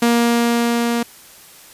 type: tone with level ramp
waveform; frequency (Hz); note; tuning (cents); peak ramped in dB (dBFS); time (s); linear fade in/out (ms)
sawtooth; 235.6; A#3; +19; -8 to -13; 0.02-1.03; 5
effects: white hiss -43 dBFS RMS until 1.73 s + resampled to 32000 Hz